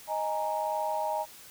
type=chord; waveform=sine; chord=D# suspended fourth; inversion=none; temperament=equal; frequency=622.3 / 830.6 / 932.3 Hz; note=D#5 / G#5 / A#5; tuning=0 / 0 / 0 cents; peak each=-32 dBFS; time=0.07-1.26 s; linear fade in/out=50 ms; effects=tanh soft clip ceiling -18 dBFS + white hiss -50 dBFS RMS until 1.5 s